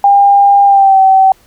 sine tone with pitch glide, 802 to 766.7 Hz, G5 to G5, +39 to -39 cents, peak -3 dBFS, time 0.04-1.32 s, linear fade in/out 2 ms, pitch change -78 cents, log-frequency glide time 0.65-1 s, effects pink hiss -48 dBFS RMS until 1.46 s

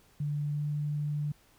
sine tone with pitch glide, 146.83 to 147.94 Hz, D3 to D3, 0 to +13 cents, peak -29 dBFS, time 0.2-1.32 s, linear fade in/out 5 ms, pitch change +13 cents, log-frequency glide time 0.53-0.61 s, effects pink hiss -63 dBFS RMS until 1.58 s

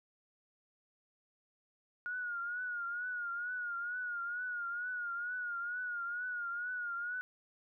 sine tone with vibrato, 1438 Hz, F#6, 50 cents flat, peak -36 dBFS, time 2.06-7.21 s, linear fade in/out 0 ms, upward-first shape triangle, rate 2.2 Hz, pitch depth 77 cents each way, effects none

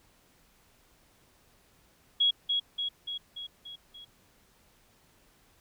sine tone with echo, 3322 Hz, G#7, in tune, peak -21 dBFS, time 2.2-2.31 s, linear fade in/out 10 ms, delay 290 ms, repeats 6, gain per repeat -4 dB, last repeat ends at 4.05 s, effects pink hiss -64 dBFS RMS until 5.6 s

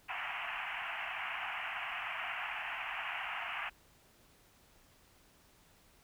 white band-pass noise, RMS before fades -40 dBFS, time 0.08-3.7 s, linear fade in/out 20 ms, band 670 to 2900 Hz, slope 96 dB/octave, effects pink hiss -65 dBFS RMS until 6.03 s

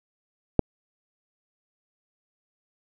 click, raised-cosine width 2 ms, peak -3 dBFS, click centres 0.593 s, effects none

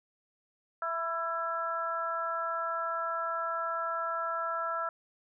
harmonic tone with a mistuned harmonic, 331.3 Hz, E4, 9 cents sharp, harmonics 2 / 3 / 4 / 5, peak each -37 / -40 / -32 / -42 dBFS, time 0.82-4.89 s, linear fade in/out 2 ms, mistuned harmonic 4, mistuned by +16 cents, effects none

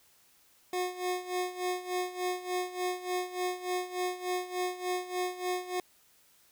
25% pulse tone with tremolo, 362.7 Hz, F#4, 34 cents flat, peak -25 dBFS, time 0.73-5.8 s, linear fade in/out 2 ms, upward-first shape sine, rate 3.4 Hz, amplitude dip 80%, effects white hiss -64 dBFS RMS until 6.51 s

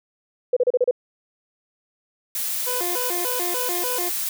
sine tone bursts, 496.7 Hz, B4, 10 cents sharp, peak -14 dBFS, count 6, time 0.53-0.911 s, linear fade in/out 5 ms, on 36 ms, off 33 ms
blue noise, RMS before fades -26 dBFS, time 2.35-4.29 s, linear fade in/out 2 ms
25% pulse tone with vibrato, 418.9 Hz, G#4, 15 cents sharp, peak -23 dBFS, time 2.66-4.1 s, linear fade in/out 20 ms, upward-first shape square, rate 3.4 Hz, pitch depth 300 cents each way
effects none

